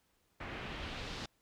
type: noise with low-pass filter sweep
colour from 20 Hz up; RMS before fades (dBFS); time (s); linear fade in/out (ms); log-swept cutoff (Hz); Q
pink; -43; 0.4-1.26; 5; 2100 to 4700; 1.6
effects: pink hiss -75 dBFS RMS until 1.41 s